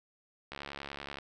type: click train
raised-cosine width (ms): 0.3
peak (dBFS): -24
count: 48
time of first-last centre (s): 0.52-1.186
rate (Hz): 70.6
effects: none

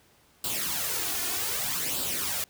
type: noise with flanger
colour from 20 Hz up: white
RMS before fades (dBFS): -30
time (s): 0.44-2.44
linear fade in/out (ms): 2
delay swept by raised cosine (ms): 0.24 to 2.84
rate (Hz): 0.64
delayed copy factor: +0.65
effects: pink hiss -61 dBFS RMS until 2.49 s + high-pass 60 Hz 12 dB/octave

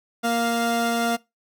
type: tone pair together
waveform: 30% pulse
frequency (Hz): 233.6 / 698.3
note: A#3 / F5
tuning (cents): +4 / 0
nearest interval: octave + perfect fifth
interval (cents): 1896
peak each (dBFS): -21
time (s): 0.23-1.17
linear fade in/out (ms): 20
effects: noise-tail reverb RT60 0.2 s tail -21 dB re dry

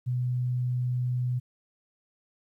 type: tone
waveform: sine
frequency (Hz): 124.6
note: B2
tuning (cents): +16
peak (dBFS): -25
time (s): 0.06-1.4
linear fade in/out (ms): 20
effects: 11-bit

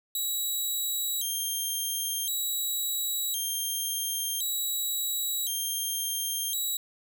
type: tone with vibrato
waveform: 5% pulse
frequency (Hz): 3520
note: A7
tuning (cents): 0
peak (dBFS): -21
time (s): 0.15-6.77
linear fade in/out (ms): 2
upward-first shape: square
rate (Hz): 0.47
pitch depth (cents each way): 170
effects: none

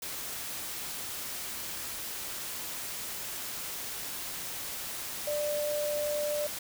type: tone in noise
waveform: sine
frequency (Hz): 592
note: D5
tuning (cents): +14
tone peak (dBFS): -29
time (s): 5.27-6.47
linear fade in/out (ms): 5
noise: white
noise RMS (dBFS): -38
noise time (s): 0.02-6.59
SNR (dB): +6
effects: none

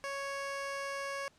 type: tone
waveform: 15% pulse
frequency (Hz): 554.4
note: C#5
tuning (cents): 0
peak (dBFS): -30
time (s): 0.04-1.28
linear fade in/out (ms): 0
effects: pink hiss -66 dBFS RMS until 1.38 s + low-pass 8000 Hz 12 dB/octave

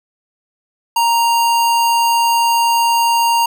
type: tone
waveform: square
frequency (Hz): 932.3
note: A#5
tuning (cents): 0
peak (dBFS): -12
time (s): 0.96-3.46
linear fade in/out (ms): 5
effects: none

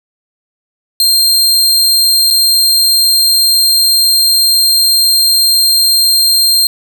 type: tone with dropouts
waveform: sawtooth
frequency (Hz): 4186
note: C8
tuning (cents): 0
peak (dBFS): -4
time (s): 1-6.67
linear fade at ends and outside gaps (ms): 1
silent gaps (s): 2.303-2.308
effects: none

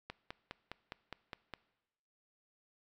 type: click train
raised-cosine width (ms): 0.3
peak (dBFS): -26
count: 8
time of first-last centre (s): 0.1-1.537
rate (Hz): 4.87
effects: noise-tail reverb RT60 1.0 s tail -20 dB re dry

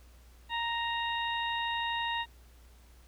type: harmonic tone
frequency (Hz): 932.3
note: A#5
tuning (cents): 0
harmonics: 1 / 2 / 3 / 4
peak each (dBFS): -33 / -36 / -38 / -39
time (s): 0.49-2.26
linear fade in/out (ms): 50
effects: added 60 Hz sine -54 dBFS peak until 3.07 s + pink hiss -63 dBFS RMS until 3.07 s

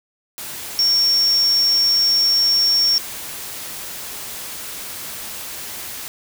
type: tone in noise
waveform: sine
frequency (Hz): 5500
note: F8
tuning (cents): -27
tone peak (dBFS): -13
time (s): 0.79-2.98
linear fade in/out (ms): 0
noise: white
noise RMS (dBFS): -31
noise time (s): 0.38-6.08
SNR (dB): +15
effects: none

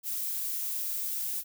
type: noise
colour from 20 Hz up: violet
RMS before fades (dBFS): -33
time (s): 0.03-1.44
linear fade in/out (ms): 50
effects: none

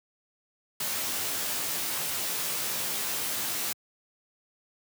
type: noise with comb filter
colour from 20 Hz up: white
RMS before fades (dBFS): -31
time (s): 0.8-3.73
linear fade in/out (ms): 5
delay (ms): 16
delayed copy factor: -0.75
effects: high-pass 100 Hz 12 dB/octave

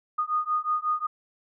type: beating tone pair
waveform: sine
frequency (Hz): 1230 / 1235.5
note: D#6 / D#6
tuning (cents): -20 / -13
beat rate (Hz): 5.5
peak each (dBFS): -27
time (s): 0.18-1.07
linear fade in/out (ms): 10
effects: none

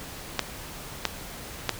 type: clicks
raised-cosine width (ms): 0.2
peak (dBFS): -5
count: 3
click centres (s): 0.393 / 1.053 / 1.693
effects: pink hiss -40 dBFS RMS until 1.79 s

